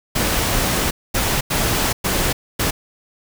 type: noise bursts at uneven times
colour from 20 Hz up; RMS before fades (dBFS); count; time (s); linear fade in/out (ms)
pink; -19; 5; 0.15-0.91 / 1.14-1.41 / 1.5-1.93 / 2.04-2.33 / 2.59-2.71; 10
effects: none